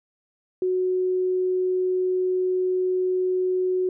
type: tone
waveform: sine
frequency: 368.6 Hz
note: F#4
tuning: 7 cents flat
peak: -20 dBFS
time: 0.62-3.89 s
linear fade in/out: 2 ms
effects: none